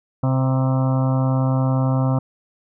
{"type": "harmonic tone with a mistuned harmonic", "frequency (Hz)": 131.1, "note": "C3", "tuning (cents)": 4, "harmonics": [1, 2, 4, 5, 6, 7, 8, 9, 10], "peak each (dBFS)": [-17, -23, -29, -31, -33, -34, -35, -36, -37], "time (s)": [0.23, 2.19], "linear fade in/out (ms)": 5, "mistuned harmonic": 7, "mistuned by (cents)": 35, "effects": []}